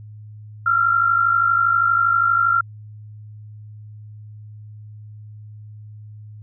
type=tone pair together; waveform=sine; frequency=1329 / 1381.5 Hz; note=E6 / F6; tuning=+14 / -19 cents; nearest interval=minor second; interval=67 cents; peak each=-21 / -15 dBFS; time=0.66-2.61 s; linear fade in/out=5 ms; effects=added 106 Hz sine -36 dBFS peak until 6.42 s